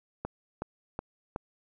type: click train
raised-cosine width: 1 ms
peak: -19 dBFS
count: 4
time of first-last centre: 0.25-1.361 s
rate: 2.7 Hz
effects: none